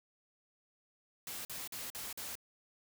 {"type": "noise bursts", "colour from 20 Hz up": "white", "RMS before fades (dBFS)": -43, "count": 5, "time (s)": [1.27, 2.354], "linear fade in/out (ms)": 2, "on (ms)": 180, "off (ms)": 46, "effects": []}